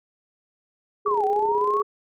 sine tone with tremolo, 414.9 Hz, G#4, 2 cents flat, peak -21 dBFS, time 1.05-1.83 s, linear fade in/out 20 ms, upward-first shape square, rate 16 Hz, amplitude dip 45%
sine linear two-way sweep, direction down then up, 1174.7 to 755 to 1131 Hz, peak -21 dBFS, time 1.06-1.82 s, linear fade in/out 2 ms, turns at 1.25 s
effects none

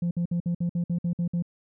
sine tone bursts, 172.8 Hz, F3, 18 cents flat, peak -21 dBFS, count 10, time 0.02-1.424 s, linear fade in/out 5 ms, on 90 ms, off 56 ms, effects tanh soft clip ceiling -22 dBFS

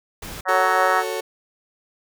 pink noise, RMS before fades -34 dBFS, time 0.22-0.41 s, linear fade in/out 5 ms
harmonic tone, 186.2 Hz, F#3, 11 cents sharp, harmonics 3 / 4 / 5 / 6 / 7 / 8 / 9 / 10, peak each -25 / -22 / -25 / -25 / -22 / -27 / -28 / -27 dBFS, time 0.45-1.04 s, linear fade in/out 50 ms
35% pulse chord, F# minor, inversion none, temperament just, 370 / 444 / 555 Hz, F#4 / A4 / C#5, 0 / +16 / +2 cents, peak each -28 / -26 / -28 dBFS, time 0.48-1.21 s, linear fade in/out 10 ms
effects none

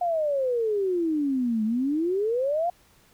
sine exponential two-way sweep, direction down then up, 720 to 212.1 to 720 Hz, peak -22 dBFS, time 0.01-2.7 s, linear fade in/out 5 ms, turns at 1.64 s, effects pink hiss -59 dBFS RMS until 3.13 s

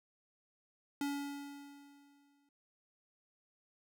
square tone with exponential decay, 283.6 Hz, C#4, 40 cents sharp, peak -34 dBFS, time 1.01-2.49 s, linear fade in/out 2 ms, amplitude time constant 320 ms, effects none

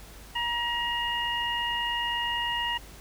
harmonic tone, 949 Hz, A#5, 31 cents sharp, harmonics 1 / 2 / 3, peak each -31 / -32 / -30 dBFS, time 0.35-2.78 s, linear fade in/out 10 ms, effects added 50 Hz sine -47 dBFS peak until 3 s + pink hiss -49 dBFS RMS until 3 s

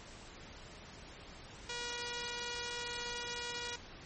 5% pulse tone, 480.3 Hz, B4, 48 cents flat, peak -27 dBFS, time 1.69-3.76 s, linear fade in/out 5 ms, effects pink hiss -52 dBFS RMS until 4.05 s + MP3 32 kbps

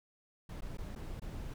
brown noise with dropouts, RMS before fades -42 dBFS, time 0.49-1.54 s, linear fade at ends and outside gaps 5 ms, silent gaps 0.608-0.62 / 0.772-0.783 / 0.952-0.959 / 1.198-1.218 s, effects none

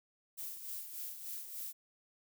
violet noise with tremolo, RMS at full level -42 dBFS, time 0.37-1.73 s, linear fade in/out 20 ms, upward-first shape sine, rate 3.4 Hz, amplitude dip 55%, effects none

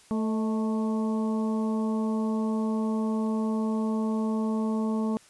harmonic tone with a mistuned harmonic, 220 Hz, A3, in tune, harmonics 1 / 2 / 3 / 4 / 5, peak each -25 / -34 / -40 / -40 / -41 dBFS, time 0.11-5.17 s, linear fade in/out 0 ms, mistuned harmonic 3, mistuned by -51 cents, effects white hiss -56 dBFS RMS until 5.29 s + resampled to 24000 Hz

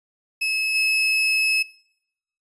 35% pulse tone with level steps, 2587 Hz, E7, 33 cents flat, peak -19 / -16 dBFS, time 0.41-1.63 s, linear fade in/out 10 ms, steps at 0.74 s, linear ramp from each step 20 ms, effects noise-tail reverb RT60 0.8 s tail -23 dB re dry + resampled to 22050 Hz

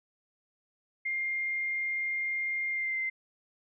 sine tone with pitch glide, 2114 to 2080 Hz, C7 to C7, +17 to -11 cents, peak -29 dBFS, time 1.05-3.1 s, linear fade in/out 10 ms, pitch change -28 cents, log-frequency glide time 2.7-2.99 s, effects none

